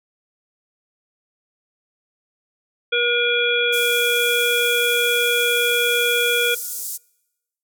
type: harmonic tone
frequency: 479.4 Hz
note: A#4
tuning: 48 cents sharp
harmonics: 1 / 3 / 5 / 7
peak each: -22 / -22 / -22 / -22 dBFS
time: 2.92-6.55 s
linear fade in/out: 10 ms
type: band-pass noise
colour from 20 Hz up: white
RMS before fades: -29 dBFS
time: 3.72-6.98 s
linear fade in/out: 20 ms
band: 6100 to 16000 Hz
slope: 24 dB/octave
effects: noise-tail reverb RT60 1.0 s tail -26 dB re dry